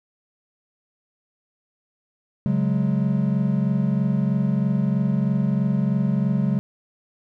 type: chord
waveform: triangle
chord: C# suspended fourth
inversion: none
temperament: just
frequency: 138.59 / 184.79 / 207.9 Hz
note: C#3 / F#3 / G#3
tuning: 0 / -2 / +2 cents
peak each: -21 dBFS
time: 2.46-6.59 s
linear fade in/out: 0 ms
effects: none